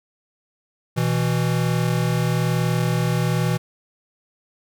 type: tone pair together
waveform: square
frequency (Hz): 122.7 / 163.78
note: B2 / E3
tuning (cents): -11 / -11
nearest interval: perfect fourth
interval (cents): 500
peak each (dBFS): -22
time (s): 0.96-3.58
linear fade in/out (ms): 20
effects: none